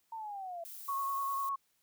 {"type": "linear sweep", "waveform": "sine", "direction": "down", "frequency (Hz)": [917, 661], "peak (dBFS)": -39, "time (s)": [0.12, 0.64], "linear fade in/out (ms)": 5}
{"type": "noise", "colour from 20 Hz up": "violet", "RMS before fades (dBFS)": -47, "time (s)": [0.65, 1.49], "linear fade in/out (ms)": 0}
{"type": "tone with vibrato", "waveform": "sine", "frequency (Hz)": 1100, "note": "C#6", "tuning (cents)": -14, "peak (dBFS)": -32, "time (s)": [0.88, 1.56], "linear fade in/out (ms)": 10, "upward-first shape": "triangle", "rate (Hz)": 10, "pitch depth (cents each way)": 28}
{"effects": ["white hiss -75 dBFS RMS until 1.82 s"]}